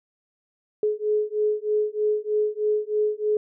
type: beating tone pair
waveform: sine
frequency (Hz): 422.3 / 425.5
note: G#4 / G#4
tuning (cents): +29 / +42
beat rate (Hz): 3.2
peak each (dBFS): -24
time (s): 0.83-3.37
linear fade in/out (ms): 2
effects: none